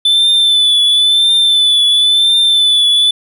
triangle tone with vibrato, 3509 Hz, A7, 5 cents flat, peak -6 dBFS, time 0.05-3.11 s, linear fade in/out 5 ms, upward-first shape triangle, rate 0.97 Hz, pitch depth 47 cents each way, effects none

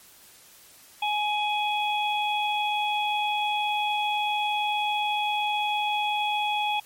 harmonic tone, 838 Hz, G#5, 15 cents sharp, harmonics 1 / 3 / 4, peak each -25 / -30 / -31 dBFS, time 1.02-6.8 s, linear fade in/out 5 ms, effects white hiss -52 dBFS RMS until 6.85 s + MP3 64 kbps

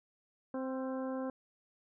harmonic tone with a mistuned harmonic, 261.6 Hz, C4, in tune, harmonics 1 / 2 / 3 / 4 / 5 / 6, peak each -37 / -39 / -48 / -48 / -53 / -55 dBFS, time 0.54-1.3 s, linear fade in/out 2 ms, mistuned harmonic 5, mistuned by +37 cents, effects none

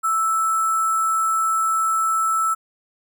sine tone with sample-and-hold, 1318.5 Hz, E6, in tune, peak -17 dBFS, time 0.03-2.55 s, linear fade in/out 20 ms, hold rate 8820 Hz, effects none

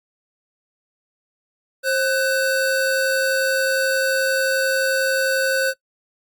square tone pair together, 532 / 1504.7 Hz, C5 / F#6, +29 / +29 cents, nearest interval octave + tritone, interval 1800 cents, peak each -21 / -21 dBFS, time 1.83-5.74 s, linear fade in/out 50 ms, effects noise-tail reverb RT60 0.1 s tail -22 dB re dry + Opus 48 kbps

